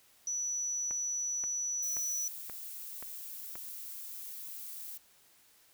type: tone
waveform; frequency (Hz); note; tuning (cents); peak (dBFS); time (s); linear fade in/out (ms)
sine; 5920; F#8; 0; -32; 0.27-2.28; 2
type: click train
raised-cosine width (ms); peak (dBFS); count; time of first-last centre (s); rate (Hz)
0.5; -31; 6; 0.91-3.556; 1.89
type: noise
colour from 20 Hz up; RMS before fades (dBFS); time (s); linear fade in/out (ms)
violet; -44; 1.82-4.98; 10
effects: white hiss -64 dBFS RMS until 5.73 s